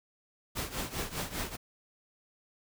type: noise with tremolo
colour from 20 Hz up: pink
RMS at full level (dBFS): -33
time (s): 0.55-1.57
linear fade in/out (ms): 20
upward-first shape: triangle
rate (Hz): 5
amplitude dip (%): 85
effects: none